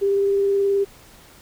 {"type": "tone with vibrato", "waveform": "sine", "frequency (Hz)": 397.3, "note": "G4", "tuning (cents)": 23, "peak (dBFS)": -16, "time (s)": [0.01, 0.85], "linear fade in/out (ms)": 20, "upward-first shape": "sine", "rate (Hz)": 19, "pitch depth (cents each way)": 12, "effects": ["pink hiss -48 dBFS RMS until 1.41 s"]}